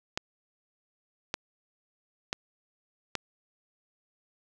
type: clicks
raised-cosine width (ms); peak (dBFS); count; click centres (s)
0.2; -12; 4; 0.175 / 1.341 / 2.329 / 3.153
effects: none